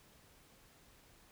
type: silence
effects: pink hiss -64 dBFS RMS until 1.31 s